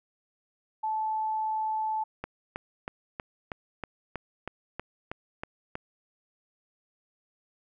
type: tone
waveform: sine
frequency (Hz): 871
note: A5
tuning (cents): -18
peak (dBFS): -27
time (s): 0.83-2.04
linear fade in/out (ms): 10
type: click train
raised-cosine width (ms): 0.5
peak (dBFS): -19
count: 12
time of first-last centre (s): 2.24-5.754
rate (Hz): 3.13
effects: none